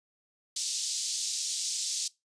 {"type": "band-pass noise", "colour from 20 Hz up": "white", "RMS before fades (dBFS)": -33, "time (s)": [0.56, 2.08], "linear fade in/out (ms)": 5, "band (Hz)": [4000, 7700], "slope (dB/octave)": 24, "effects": ["noise-tail reverb RT60 0.2 s tail -21 dB re dry", "resampled to 22050 Hz"]}